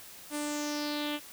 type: tone with low-pass filter sweep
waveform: sawtooth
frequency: 295.6 Hz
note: D4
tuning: 11 cents sharp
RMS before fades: -34 dBFS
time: 0.3-1.2 s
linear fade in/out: 50 ms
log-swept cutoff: 10000 to 3000 Hz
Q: 4.2
effects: white hiss -49 dBFS RMS until 1.32 s